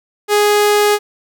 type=tone; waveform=sawtooth; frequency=415.3 Hz; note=G#4; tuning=in tune; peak=-6 dBFS; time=0.28-0.99 s; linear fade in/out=50 ms; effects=none